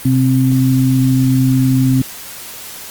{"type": "tone pair together", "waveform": "sine", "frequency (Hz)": [129, 261.9], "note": ["C3", "C4"], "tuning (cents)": [-24, 2], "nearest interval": "octave", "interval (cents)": 1226, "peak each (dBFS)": -12, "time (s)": [0.05, 2.02], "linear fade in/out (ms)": 5, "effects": ["white hiss -31 dBFS RMS until 2.9 s", "Opus 32 kbps"]}